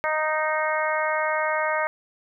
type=harmonic tone; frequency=310 Hz; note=D#4; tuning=6 cents flat; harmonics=2 / 3 / 4 / 5 / 6 / 7; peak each=-26 / -28 / -29 / -30 / -31 / -31 dBFS; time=0.04-1.87 s; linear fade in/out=0 ms; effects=none